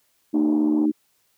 harmonic tone, 76 Hz, D#2, 40 cents flat, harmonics 3 / 4 / 5, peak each -24 / -18 / -32 dBFS, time 0.33-0.92 s, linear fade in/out 20 ms
white band-pass noise, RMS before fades -38 dBFS, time 0.34-0.86 s, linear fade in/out 5 ms, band 230 to 920 Hz, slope 48 dB/octave
effects white hiss -66 dBFS RMS until 1.37 s

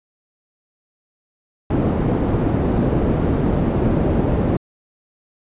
white low-pass noise, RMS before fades -18 dBFS, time 1.7-4.57 s, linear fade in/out 5 ms, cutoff 320 Hz, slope 12 dB/octave, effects resampled to 8000 Hz

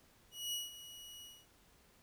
sawtooth tone with ADSR envelope, 2914 Hz, F#7, 27 cents flat, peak -33 dBFS, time 0.31-1.47 s, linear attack 220 ms, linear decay 170 ms, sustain -14 dB, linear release 240 ms, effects pink hiss -67 dBFS RMS until 2.02 s

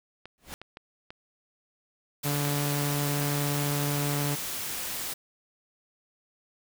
clicks, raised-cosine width 0.3 ms, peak -26 dBFS, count 5, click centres 0.256 / 0.616 / 0.771 / 1.105 / 2.451 s
pink noise with exponential growth, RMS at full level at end -35 dBFS, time 0.38-0.54 s, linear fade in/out 0 ms, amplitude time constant 34 ms
white noise, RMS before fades -34 dBFS, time 2.23-5.14 s, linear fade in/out 10 ms
sawtooth tone, 144.5 Hz, D3, 28 cents flat, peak -23 dBFS, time 2.24-4.36 s, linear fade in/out 20 ms
effects none

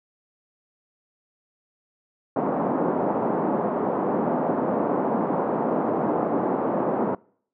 pink band-pass noise, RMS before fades -24 dBFS, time 2.36-7.15 s, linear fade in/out 5 ms, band 200 to 980 Hz, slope 24 dB/octave, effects noise-tail reverb RT60 0.6 s tail -26 dB re dry

